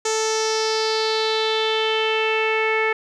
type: tone with low-pass filter sweep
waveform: sawtooth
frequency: 440 Hz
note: A4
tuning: in tune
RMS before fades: -21 dBFS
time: 0.05-2.93 s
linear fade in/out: 5 ms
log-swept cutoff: 6700 to 2100 Hz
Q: 4.4
effects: none